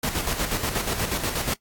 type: noise with tremolo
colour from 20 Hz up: pink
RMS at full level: -25 dBFS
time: 0.03-1.54 s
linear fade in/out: 5 ms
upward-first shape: square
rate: 8.3 Hz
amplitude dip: 50%
effects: noise-tail reverb RT60 0.1 s tail -19 dB re dry + AAC 64 kbps